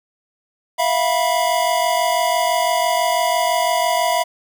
square tone cluster, 660 / 706 / 979 Hz, E5 / F5 / B5, +2 / +19 / -15 cents, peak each -21 dBFS, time 0.78-4.24 s, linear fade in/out 20 ms, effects 8-bit

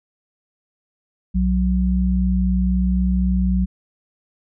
sine tone pair together, 61.5 / 185.36 Hz, B1 / F#3, -7 / +3 cents, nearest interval octave + perfect fifth, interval 1910 cents, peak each -18 dBFS, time 1.34-3.66 s, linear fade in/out 20 ms, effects none

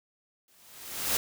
white noise with exponential growth, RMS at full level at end -25 dBFS, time 0.48-1.17 s, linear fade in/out 2 ms, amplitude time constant 150 ms, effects none

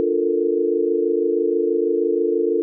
sine chord, Bb major seventh, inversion first, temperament equal, 293.7 / 349.2 / 440 / 466.2 Hz, D4 / F4 / A4 / Bb4, 0 / 0 / 0 / 0 cents, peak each -26 / -21 / -20 / -24 dBFS, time 0-2.62 s, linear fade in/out 0 ms, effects none

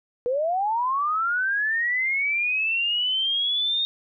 sine linear sweep, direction up, 473.2 to 3698 Hz, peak -21 dBFS, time 0.26-3.85 s, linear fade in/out 0 ms, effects none

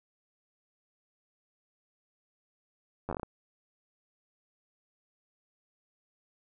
slowing click train, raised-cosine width 1 ms, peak -21 dBFS, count 8, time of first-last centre 3.09-3.232 s, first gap 10 ms, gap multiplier 1.23, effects none

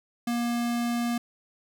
square tone, 237.5 Hz, A#3, 33 cents sharp, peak -26 dBFS, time 0.27-1.18 s, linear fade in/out 5 ms, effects none

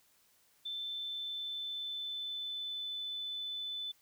sine tone with pitch glide, 3538 to 3505 Hz, A7 to A7, +9 to -7 cents, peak -37 dBFS, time 0.65-3.92 s, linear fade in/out 10 ms, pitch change -16 cents, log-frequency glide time 0.85-2.99 s, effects white hiss -69 dBFS RMS until 4.01 s

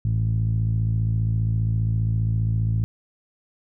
10% pulse tone with low-pass filter, 55 Hz, A1, in tune, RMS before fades -22 dBFS, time 0.05-2.84 s, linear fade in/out 0 ms, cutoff 120 Hz, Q 3.8, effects none

